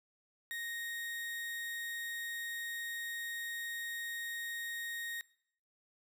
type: tone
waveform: 35% pulse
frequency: 1864.7 Hz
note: A#6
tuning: in tune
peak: -37 dBFS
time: 0.51-5.21 s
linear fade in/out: 0 ms
effects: noise-tail reverb RT60 0.7 s tail -22 dB re dry